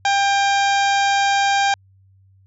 harmonic tone with a mistuned harmonic, 796 Hz, G5, 26 cents sharp, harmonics 1 / 2 / 3 / 4 / 5 / 6 / 7 / 8 / 9, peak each -16 / -22 / -26 / -28 / -30 / -32 / -33 / -34 / -35 dBFS, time 0.05-1.74 s, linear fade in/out 2 ms, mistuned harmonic 5, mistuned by -74 cents, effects added 96 Hz sine -50 dBFS peak until 2.46 s

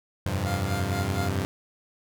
sawtooth chord, F suspended second, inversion none, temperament equal, 87.31 / 98 / 130.81 Hz, F2 / G2 / C3, 0 / 0 / 0 cents, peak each -26 / -24 / -29 dBFS, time 0.26-1.45 s, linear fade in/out 0 ms
25% pulse tone with tremolo, 701 Hz, F5, 6 cents sharp, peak -27 dBFS, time 0.46-1.29 s, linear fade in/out 5 ms, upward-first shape sine, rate 4.3 Hz, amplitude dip 75%
effects none

